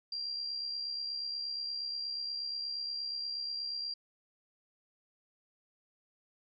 sine tone with amplitude modulation, 4749 Hz, D8, 18 cents sharp, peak -33 dBFS, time 0.12-3.94 s, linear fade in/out 5 ms, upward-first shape sine, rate 68.4 Hz, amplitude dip 45%, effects none

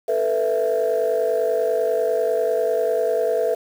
sine chord, A suspended second, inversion none, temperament equal with one note detuned, 443.8 / 493.9 / 659.3 Hz, A4 / B4 / E5, +15 / 0 / 0 cents, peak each -21 dBFS, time 0.08-3.55 s, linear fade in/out 10 ms, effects tanh soft clip ceiling -12 dBFS + 7-bit

